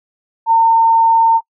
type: tone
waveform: sine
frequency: 909 Hz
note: A#5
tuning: 44 cents flat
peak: -7 dBFS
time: 0.46-1.41 s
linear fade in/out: 50 ms
effects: noise-tail reverb RT60 0.1 s tail -25 dB re dry